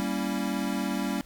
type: chord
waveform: square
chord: G diminished seventh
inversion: none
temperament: equal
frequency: 196 / 233.1 / 277.2 / 329.6 Hz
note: G3 / Bb3 / Db4 / Fb4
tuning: 0 / 0 / 0 / 0 cents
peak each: -32 / -34 / -33 / -37 dBFS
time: 0-1.21 s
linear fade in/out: 0 ms
effects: added 50 Hz sine -57 dBFS peak until 1.25 s + pink hiss -56 dBFS RMS until 1.25 s